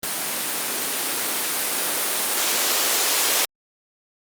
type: noise with band-pass filter sweep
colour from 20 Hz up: violet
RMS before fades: -23 dBFS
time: 0.03-3.45 s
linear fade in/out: 2 ms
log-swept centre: 210 to 410 Hz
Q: 1.1
effects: Opus 32 kbps